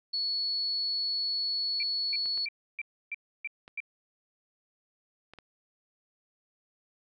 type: tone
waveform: sine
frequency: 4400 Hz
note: C#8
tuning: 14 cents flat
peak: -28 dBFS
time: 0.13-2.46 s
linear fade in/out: 10 ms
type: tone bursts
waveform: sine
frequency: 2349 Hz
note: D7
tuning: in tune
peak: -32 dBFS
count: 7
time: 1.8-3.803 s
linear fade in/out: 2 ms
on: 29 ms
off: 300 ms
type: clicks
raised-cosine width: 0.3 ms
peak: -32 dBFS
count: 5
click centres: 2.258 / 2.376 / 3.679 / 5.336 / 5.387 s
effects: none